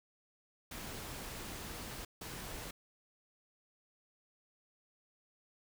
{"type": "noise bursts at uneven times", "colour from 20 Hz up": "pink", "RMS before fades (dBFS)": -45, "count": 2, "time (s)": [[0.71, 2.05], [2.21, 2.71]], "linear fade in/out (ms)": 5, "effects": []}